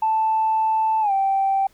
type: tone with pitch glide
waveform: sine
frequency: 880 to 779.5 Hz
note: A5 to G5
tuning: 0 to -10 cents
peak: -16 dBFS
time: 0.02-1.67 s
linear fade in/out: 5 ms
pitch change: -210 cents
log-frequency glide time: 1.01-1.12 s
effects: tanh soft clip ceiling -12 dBFS + pink hiss -58 dBFS RMS until 1.73 s